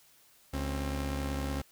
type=tone pair together; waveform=sawtooth; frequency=70.6 / 266.6 Hz; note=C#2 / C4; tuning=+32 / +33 cents; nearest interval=octave + major seventh; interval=2301 cents; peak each=-29 / -33 dBFS; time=0.53-1.62 s; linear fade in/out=10 ms; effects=white hiss -62 dBFS RMS until 1.71 s